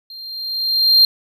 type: tone with level ramp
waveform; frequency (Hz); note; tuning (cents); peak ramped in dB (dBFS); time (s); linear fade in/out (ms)
triangle; 4186; C8; 0; -32 to -5; 0.1-1.05; 2
effects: none